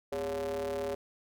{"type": "ring-modulated tone", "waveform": "square", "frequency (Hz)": 77.78, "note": "D#2", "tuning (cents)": 0, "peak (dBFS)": -30, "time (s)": [0.12, 0.95], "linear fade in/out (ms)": 5, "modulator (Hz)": 485, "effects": []}